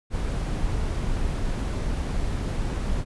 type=noise; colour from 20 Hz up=brown; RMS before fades=-26 dBFS; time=0.1-3.05 s; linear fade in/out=50 ms; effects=resampled to 24000 Hz